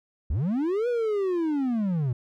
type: linear two-way sweep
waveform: triangle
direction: up then down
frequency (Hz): 55 to 493.9 to 115.5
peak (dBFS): -21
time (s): 0.3-2.13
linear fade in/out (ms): 5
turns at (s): 0.88
effects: none